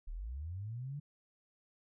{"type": "linear sweep", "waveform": "sine", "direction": "up", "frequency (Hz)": [31.39, 148.8], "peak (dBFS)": -39, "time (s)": [0.07, 1], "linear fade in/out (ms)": 10, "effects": []}